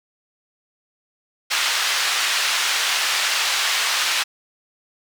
white band-pass noise, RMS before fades -21 dBFS, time 1.5-4.24 s, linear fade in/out 20 ms, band 1100 to 4400 Hz, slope 12 dB/octave, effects none

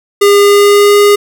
square tone with pitch glide, 405.3 to 409.8 Hz, G#4 to G#4, -42 to -23 cents, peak -4 dBFS, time 0.21-1.16 s, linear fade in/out 10 ms, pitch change +19 cents, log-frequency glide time 0.38-0.97 s, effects none

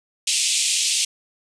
white band-pass noise, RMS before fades -21 dBFS, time 0.27-1.05 s, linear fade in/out 5 ms, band 2400 to 9000 Hz, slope 48 dB/octave, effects none

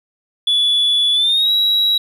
sine tone with pitch glide, 3432 to 3875 Hz, A7 to B7, -44 to -34 cents, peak -10 dBFS, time 0.47-1.98 s, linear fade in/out 5 ms, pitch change +210 cents, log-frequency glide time 1.13-1.51 s, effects tanh soft clip ceiling -10 dBFS + 8-bit

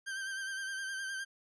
40% pulse tone with vibrato, 1568 Hz, G6, in tune, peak -36 dBFS, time 0.06-1.25 s, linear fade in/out 20 ms, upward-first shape sine, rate 9.7 Hz, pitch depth 36 cents each way, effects resampled to 24000 Hz

